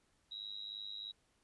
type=tone with amplitude modulation; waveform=sine; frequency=3855 Hz; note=B7; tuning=43 cents flat; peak=-39 dBFS; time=0.31-1.12 s; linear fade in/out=10 ms; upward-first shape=sine; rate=103 Hz; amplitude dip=95%; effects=pink hiss -75 dBFS RMS until 1.43 s + resampled to 24000 Hz